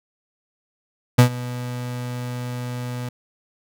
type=tone with ADSR envelope; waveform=35% pulse; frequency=123.47 Hz; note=B2; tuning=in tune; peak=-5 dBFS; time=1.18-3.09 s; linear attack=11 ms; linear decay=96 ms; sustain=-20 dB; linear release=5 ms; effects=none